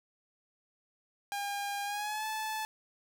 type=tone with pitch glide; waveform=sawtooth; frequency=807 to 869.9 Hz; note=G#5 to A5; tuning=-50 to -20 cents; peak=-30 dBFS; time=1.32-2.65 s; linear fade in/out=0 ms; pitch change=+130 cents; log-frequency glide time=1.84-2.26 s; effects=none